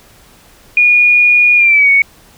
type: tone with pitch glide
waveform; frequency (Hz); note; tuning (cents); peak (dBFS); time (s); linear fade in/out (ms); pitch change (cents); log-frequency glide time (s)
sine; 2442 to 2226; D#7 to C#7; -33 to +7; -5; 0.77-2.02; 2; -160; 1.56-1.9
effects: pink hiss -44 dBFS RMS until 2.37 s